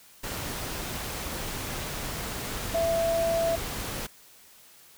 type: tone in noise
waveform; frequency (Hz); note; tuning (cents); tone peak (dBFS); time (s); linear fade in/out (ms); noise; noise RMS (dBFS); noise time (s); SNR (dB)
sine; 666; E5; +18; -23; 2.74-3.56; 10; pink; -34; 0.23-4.07; +8
effects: white hiss -54 dBFS RMS until 4.97 s